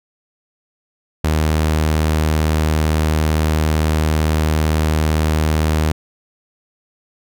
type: tone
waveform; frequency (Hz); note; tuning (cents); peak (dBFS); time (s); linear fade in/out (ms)
sawtooth; 77.78; D#2; 0; -10; 1.24-5.92; 5
effects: none